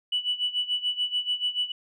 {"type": "tone with tremolo", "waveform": "sine", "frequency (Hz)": 2960, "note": "F#7", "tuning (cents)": 0, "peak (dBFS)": -21, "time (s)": [0.12, 1.72], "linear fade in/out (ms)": 5, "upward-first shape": "sine", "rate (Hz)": 6.9, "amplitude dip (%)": 85, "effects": ["tanh soft clip ceiling -17 dBFS"]}